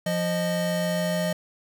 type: tone pair together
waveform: square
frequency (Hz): 174.61 / 617.9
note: F3 / D#5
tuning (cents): 0 / -12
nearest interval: octave + minor seventh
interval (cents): 2188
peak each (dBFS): -27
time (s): 0.06-1.33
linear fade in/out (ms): 5
effects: none